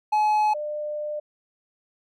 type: tone pair in turn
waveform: triangle / sine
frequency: 850 / 599 Hz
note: G#5 / D5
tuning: +40 / +34 cents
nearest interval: tritone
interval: 606 cents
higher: first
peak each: -16 / -27 dBFS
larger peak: first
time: 0.12-0.54 / 0.54-1.2 s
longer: second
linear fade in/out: 10 ms
effects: none